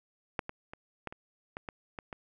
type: clicks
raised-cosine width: 0.5 ms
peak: -15 / -23 / -28 / -21 / -29 / -23 / -23 / -24 / -25 dBFS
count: 9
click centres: 0.392 / 0.494 / 0.735 / 1.073 / 1.125 / 1.569 / 1.688 / 1.988 / 2.128 s
effects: none